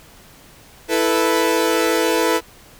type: chord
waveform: sawtooth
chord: E suspended fourth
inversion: none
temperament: equal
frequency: 329.6 / 440 / 493.9 Hz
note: E4 / A4 / B4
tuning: 0 / 0 / 0 cents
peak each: -16 dBFS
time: 0.88-2.41 s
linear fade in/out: 50 ms
effects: pink hiss -46 dBFS RMS until 2.79 s